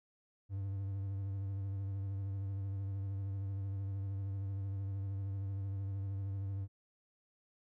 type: tone with vibrato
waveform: triangle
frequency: 98 Hz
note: G2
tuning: in tune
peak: -34 dBFS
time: 0.49-6.68 s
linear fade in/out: 50 ms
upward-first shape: triangle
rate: 13 Hz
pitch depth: 40 cents each way
effects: none